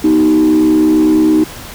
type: tone with frequency modulation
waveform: sine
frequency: 312.1 Hz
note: D#4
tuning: 5 cents sharp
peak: -5 dBFS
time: 0.04-1.44 s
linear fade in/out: 5 ms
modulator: 69 Hz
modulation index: 0.64
effects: tanh soft clip ceiling -4 dBFS + pink hiss -30 dBFS RMS until 1.74 s